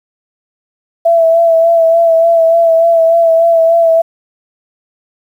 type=tone with vibrato; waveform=sine; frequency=664 Hz; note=E5; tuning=12 cents sharp; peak=-5 dBFS; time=1.05-4.02 s; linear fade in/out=10 ms; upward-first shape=sine; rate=3.4 Hz; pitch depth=29 cents each way; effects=7-bit